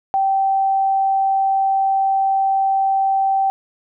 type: tone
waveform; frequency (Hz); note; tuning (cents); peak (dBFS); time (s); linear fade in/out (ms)
sine; 777; G5; -16; -14; 0.14-3.5; 0
effects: none